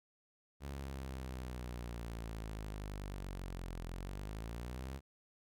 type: linear two-way sweep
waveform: sawtooth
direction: down then up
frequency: 70.1 to 42.22 to 68.7 Hz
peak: -38 dBFS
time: 0.6-5.01 s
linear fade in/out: 50 ms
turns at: 3.86 s
effects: none